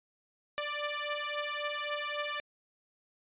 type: beating tone pair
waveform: 10% pulse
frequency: 587.3 / 591 Hz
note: D5 / D5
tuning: 0 / +11 cents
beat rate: 3.7 Hz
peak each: -28 dBFS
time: 0.58-2.4 s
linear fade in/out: 0 ms
effects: resampled to 8000 Hz